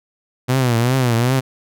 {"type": "tone with vibrato", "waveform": "sawtooth", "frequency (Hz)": 123.5, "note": "B2", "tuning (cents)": 0, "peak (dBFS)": -10, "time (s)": [0.48, 1.41], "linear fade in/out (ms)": 20, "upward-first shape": "triangle", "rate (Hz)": 2.6, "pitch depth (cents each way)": 150, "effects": []}